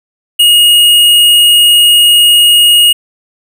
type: tone with tanh clipping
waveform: sine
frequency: 2871 Hz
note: F7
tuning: 47 cents sharp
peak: -4 dBFS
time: 0.39-2.93 s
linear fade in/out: 10 ms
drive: 17 dB
effects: none